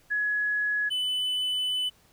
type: tone pair in turn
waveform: sine / triangle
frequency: 1685 / 3002 Hz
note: G#6 / F#7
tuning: +25 / +24 cents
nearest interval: minor seventh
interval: 999 cents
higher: second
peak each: -24 dBFS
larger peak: neither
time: 0.1-0.9 / 0.9-1.9 s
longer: second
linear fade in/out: 20 ms
effects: pink hiss -61 dBFS RMS until 2.12 s